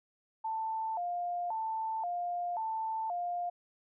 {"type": "tone with vibrato", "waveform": "sine", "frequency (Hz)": 790, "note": "G5", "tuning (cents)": 13, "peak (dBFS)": -32, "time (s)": [0.44, 3.5], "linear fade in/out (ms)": 10, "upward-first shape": "square", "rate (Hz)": 0.94, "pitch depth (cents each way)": 200, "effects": []}